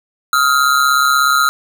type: ring-modulated tone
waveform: square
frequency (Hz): 1332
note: E6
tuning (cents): +18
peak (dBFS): -8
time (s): 0.33-1.49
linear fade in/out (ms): 0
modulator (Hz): 68.3
effects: none